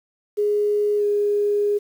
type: tone with pitch glide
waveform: sine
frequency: 415.3 to 412 Hz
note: G#4 to G#4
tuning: 0 to -14 cents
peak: -17 dBFS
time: 0.37-1.79 s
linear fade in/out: 20 ms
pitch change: -14 cents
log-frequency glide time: 0.97-1.05 s
effects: 8-bit